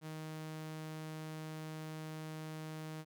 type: tone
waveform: sawtooth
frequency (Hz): 156.7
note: D#3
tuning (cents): +13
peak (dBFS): -39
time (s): 0.01-3.05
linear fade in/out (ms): 50
effects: none